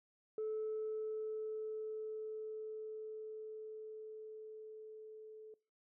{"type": "tone with level ramp", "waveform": "sine", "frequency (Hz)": 434.3, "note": "A4", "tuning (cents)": -23, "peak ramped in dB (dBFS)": [-35, -51], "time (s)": [0.38, 5.54], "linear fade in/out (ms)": 2, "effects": ["noise-tail reverb RT60 0.4 s tail -23 dB re dry", "tanh soft clip ceiling -34 dBFS"]}